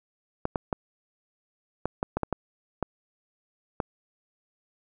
clicks, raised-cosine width 1 ms, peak -12 dBFS, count 10, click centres 0.454 / 0.558 / 0.728 / 1.856 / 2.029 / 2.17 / 2.233 / 2.327 / 2.827 / 3.802 s, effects none

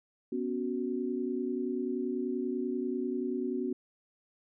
sine chord, B suspended second, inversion none, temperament equal, 246.9 / 277.2 / 370 Hz, B3 / C#4 / F#4, 0 / 0 / 0 cents, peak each -34 / -36 / -34 dBFS, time 0.32-3.73 s, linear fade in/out 5 ms, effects none

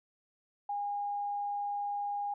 sine tone, 815 Hz, G#5, 33 cents flat, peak -32 dBFS, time 0.69-2.34 s, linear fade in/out 5 ms, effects none

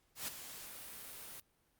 white noise with ADSR envelope, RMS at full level -39 dBFS, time 0.15-1.4 s, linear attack 130 ms, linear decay 8 ms, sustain -10 dB, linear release 3 ms, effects pink hiss -75 dBFS RMS until 1.79 s + Opus 48 kbps

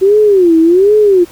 sine tone with vibrato, 371.5 Hz, F#4, 7 cents sharp, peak -4 dBFS, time 0.01-1.25 s, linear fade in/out 20 ms, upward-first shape sine, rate 1.3 Hz, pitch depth 240 cents each way, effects pink hiss -38 dBFS RMS until 1.31 s

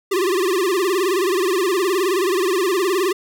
square tone with vibrato, 372 Hz, F#4, 9 cents sharp, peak -17 dBFS, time 0.11-3.13 s, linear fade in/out 10 ms, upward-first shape sine, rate 19 Hz, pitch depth 140 cents each way, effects none

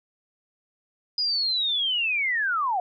sine linear sweep, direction down, 4978 to 691 Hz, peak -22 dBFS, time 1.18-2.8 s, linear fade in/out 2 ms, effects none

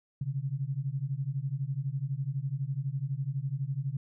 sine beating tone pair, 130.81 / 142.81 Hz, C3 / D3, 0 / -48 cents, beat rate 12 Hz, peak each -33 / -33 dBFS, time 0.21-3.97 s, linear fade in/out 5 ms, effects none

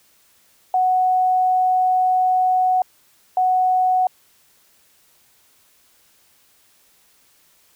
sine tone bursts at uneven times, 740 Hz, F#5, in tune, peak -14 dBFS, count 2, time 0.74-2.82 / 3.37-4.07 s, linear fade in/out 2 ms, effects white hiss -57 dBFS RMS until 7.75 s

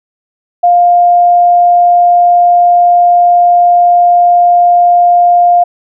sine tone, 703 Hz, F5, 11 cents sharp, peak -3 dBFS, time 0.63-5.64 s, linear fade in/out 10 ms, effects none

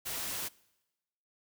white noise, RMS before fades -37 dBFS, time 0.05-0.49 s, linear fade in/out 20 ms, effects noise-tail reverb RT60 1.0 s tail -23 dB re dry

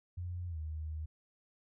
sine tone with pitch glide, 88.5 to 77.94 Hz, F2 to D#2, +23 to +4 cents, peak -37 dBFS, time 0.17-1.06 s, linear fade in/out 10 ms, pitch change -219 cents, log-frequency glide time 0.48-0.58 s, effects none

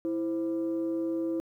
sine tone pair together, 329.6 / 523.6 Hz, E4 / C5, 0 / +1 cents, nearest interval minor sixth, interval 801 cents, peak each -27 / -35 dBFS, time 0.05-1.4 s, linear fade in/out 0 ms, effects tanh soft clip ceiling -23 dBFS + 11-bit

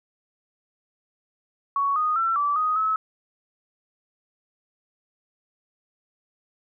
sine tone with pitch steps, 1117 / 1239 / 1344 / 1159 / 1249 / 1293 Hz, C#6 / D#6 / E6 / D6 / D#6 / E6, +13 / -8 / +33 / -23 / +6 / -34 cents, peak -20 dBFS, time 1.76-2.96 s, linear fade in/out 2 ms, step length 200 ms, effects none

